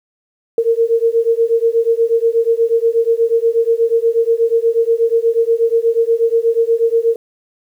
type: beating tone pair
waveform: sine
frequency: 455.8 / 464.1 Hz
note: A#4 / A#4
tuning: -39 / -8 cents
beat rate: 8.3 Hz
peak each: -14 dBFS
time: 0.58-7.16 s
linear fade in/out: 2 ms
effects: 8-bit